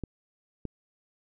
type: clicks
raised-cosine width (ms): 3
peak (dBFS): -21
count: 2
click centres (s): 0.037 / 0.653
effects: none